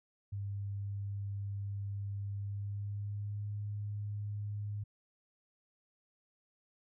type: tone with pitch glide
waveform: sine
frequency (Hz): 100.2 to 103.37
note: G2 to G#2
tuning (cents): +38 to -8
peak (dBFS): -36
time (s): 0.32-4.84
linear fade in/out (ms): 10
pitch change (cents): +54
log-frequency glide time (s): 2.3-3.48
effects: none